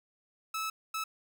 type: tone bursts at uneven times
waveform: sawtooth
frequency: 1303 Hz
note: E6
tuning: 20 cents flat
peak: -29 dBFS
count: 2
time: 0.54-0.7 / 0.94-1.04 s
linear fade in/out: 5 ms
effects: none